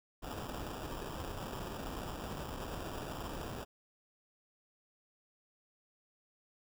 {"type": "noise with sample-and-hold", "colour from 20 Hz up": "pink", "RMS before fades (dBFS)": -42, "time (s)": [0.22, 3.65], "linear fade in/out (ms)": 20, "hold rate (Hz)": 2100, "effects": []}